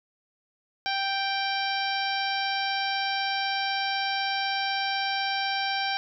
harmonic tone, 784 Hz, G5, in tune, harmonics 1 / 2 / 3 / 4 / 5 / 6 / 7, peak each -29 / -32 / -34 / -35 / -36 / -37 / -37 dBFS, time 0.86-5.97 s, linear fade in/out 0 ms, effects none

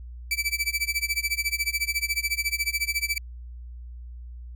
sawtooth tone with tremolo, 2315 Hz, D7, 25 cents flat, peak -18 dBFS, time 0.31-3.18 s, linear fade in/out 2 ms, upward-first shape sine, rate 14 Hz, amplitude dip 95%, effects added 60 Hz sine -37 dBFS peak until 4.55 s

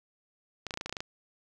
clicks, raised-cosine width 0.2 ms, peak -18 dBFS, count 10, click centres 0.667 / 0.708 / 0.74 / 0.774 / 0.811 / 0.86 / 0.895 / 0.926 / 0.968 / 1.005 s, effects none

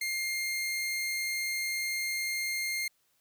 sawtooth tone, 2117 Hz, C7, 20 cents sharp, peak -27 dBFS, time 0.01-2.88 s, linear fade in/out 5 ms, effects white hiss -72 dBFS RMS until 3.2 s

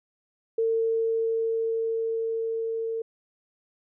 sine tone with level ramp, 452.2 Hz, A4, 47 cents sharp, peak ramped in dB -21 to -27 dBFS, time 0.58-3.02 s, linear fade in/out 5 ms, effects none

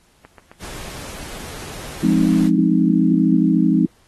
click train, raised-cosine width 0.5 ms, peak -26 dBFS, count 5, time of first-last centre 0.25-0.781 s, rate 7.54 Hz
pink noise, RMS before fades -34 dBFS, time 0.59-2.51 s, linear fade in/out 50 ms
sine chord, F minor seventh, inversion none, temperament equal, 174.61 / 207.7 / 261.6 / 311.1 Hz, F3 / Ab3 / C4 / Eb4, 0 / 0 / 0 / 0 cents, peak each -18 dBFS, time 2.03-3.86 s, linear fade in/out 5 ms
effects pink hiss -57 dBFS RMS until 4.07 s + AAC 32 kbps

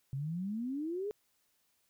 sine exponential sweep, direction up, 130.81 to 430 Hz, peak -34 dBFS, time 0.13-1.11 s, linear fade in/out 0 ms, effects white hiss -75 dBFS RMS until 1.89 s

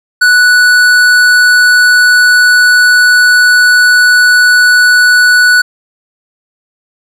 triangle tone with tanh clipping, 1479 Hz, F#6, 1 cent flat, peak -5 dBFS, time 0.21-5.62 s, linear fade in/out 10 ms, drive 18 dB, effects none

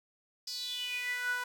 sawtooth tone with high-pass filter sweep, 493.9 Hz, B4, in tune, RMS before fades -36 dBFS, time 0.47-1.44 s, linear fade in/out 5 ms, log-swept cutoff 5000 to 1200 Hz, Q 7.9, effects none

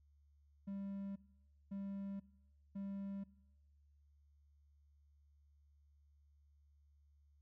triangle tone bursts, 197.3 Hz, G3, 11 cents sharp, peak -40 dBFS, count 3, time 0.67-3.24 s, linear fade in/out 10 ms, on 490 ms, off 550 ms, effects noise-tail reverb RT60 1.0 s tail -22 dB re dry + added 72 Hz sine -67 dBFS peak until 7.41 s

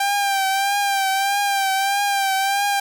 sawtooth tone with vibrato, 790 Hz, G5, 13 cents sharp, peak -14 dBFS, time 0-2.8 s, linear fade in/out 5 ms, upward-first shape triangle, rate 1.6 Hz, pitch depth 51 cents each way, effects none

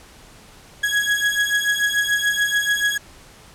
35% pulse beating tone pair, 1661.2 / 1668.1 Hz, G#6 / G#6, 0 / +7 cents, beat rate 6.9 Hz, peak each -19 dBFS, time 0.83-2.98 s, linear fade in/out 10 ms, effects pink hiss -46 dBFS RMS until 3.54 s + low-pass 11000 Hz 12 dB/octave

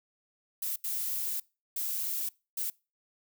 violet noise bursts at uneven times, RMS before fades -33 dBFS, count 4, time 0.62-0.76 / 0.84-1.4 / 1.76-2.29 / 2.57-2.7 s, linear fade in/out 5 ms, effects noise-tail reverb RT60 0.3 s tail -24 dB re dry

